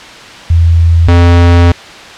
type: tone pair in turn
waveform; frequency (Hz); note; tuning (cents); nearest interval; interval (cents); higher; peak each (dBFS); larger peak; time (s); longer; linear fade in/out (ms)
sine / square; 83.7 / 86.5; E2 / F2; +27 / -16; minor second; 57; second; -3; neither; 0.5-1.08 / 1.08-1.72; second; 5
effects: white hiss -29 dBFS RMS until 2.17 s + low-pass 4000 Hz 12 dB/octave